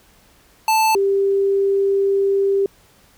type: tone pair in turn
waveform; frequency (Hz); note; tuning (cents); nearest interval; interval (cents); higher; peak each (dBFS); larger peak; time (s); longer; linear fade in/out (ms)
square / sine; 880 / 394.2; A5 / G4; 0 / +10; octave + major second; 1390; first; -14; neither; 0.68-0.95 / 0.95-2.66; second; 2
effects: pink hiss -53 dBFS RMS until 3.17 s